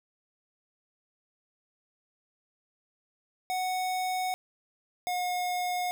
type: tone pair in turn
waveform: square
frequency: 740 / 721 Hz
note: F#5 / F#5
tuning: 0 / -45 cents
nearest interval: unison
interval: 45 cents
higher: first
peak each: -29 / -29 dBFS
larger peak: neither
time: 3.5-4.34 / 5.07-5.91 s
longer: neither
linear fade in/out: 0 ms
effects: 11-bit